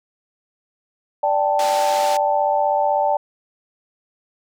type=chord; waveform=sine; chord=D suspended fourth; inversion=none; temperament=equal; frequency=587.3 / 784 / 880 Hz; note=D5 / G5 / A5; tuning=0 / 0 / 0 cents; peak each=-20 dBFS; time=1.23-3.17 s; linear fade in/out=5 ms
type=band-pass noise; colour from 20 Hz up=white; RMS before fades=-30 dBFS; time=1.59-2.17 s; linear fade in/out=2 ms; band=290 to 6100 Hz; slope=12 dB/octave
effects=none